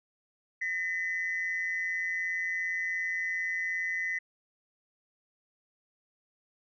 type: tone pair together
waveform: sine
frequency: 1831.7 / 2009 Hz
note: A#6 / B6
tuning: -31 / +29 cents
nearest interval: major second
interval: 160 cents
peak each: -33 / -30 dBFS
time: 0.61-4.19 s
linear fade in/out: 10 ms
effects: tanh soft clip ceiling -24 dBFS